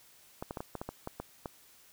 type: clicks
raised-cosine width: 1 ms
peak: -23 dBFS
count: 10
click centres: 0.425 / 0.509 / 0.572 / 0.605 / 0.753 / 0.815 / 0.89 / 1.074 / 1.2 / 1.458 s
effects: white hiss -60 dBFS RMS until 1.92 s